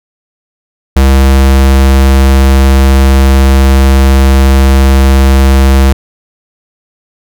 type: tone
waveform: square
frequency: 67.1 Hz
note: C2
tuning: 44 cents sharp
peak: -3 dBFS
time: 0.96-5.93 s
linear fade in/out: 5 ms
effects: none